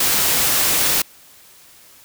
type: noise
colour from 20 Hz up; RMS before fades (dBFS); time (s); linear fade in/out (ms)
white; -17; 0-1.02; 5
effects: white hiss -47 dBFS RMS until 2.04 s